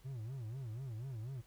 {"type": "tone with vibrato", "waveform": "triangle", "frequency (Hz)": 121.3, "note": "B2", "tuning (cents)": -31, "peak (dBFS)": -39, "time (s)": [0.04, 1.42], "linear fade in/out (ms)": 20, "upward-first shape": "sine", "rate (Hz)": 4.1, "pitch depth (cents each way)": 220, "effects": ["added 46 Hz sine -64 dBFS peak until 1.46 s", "pink hiss -68 dBFS RMS until 1.46 s"]}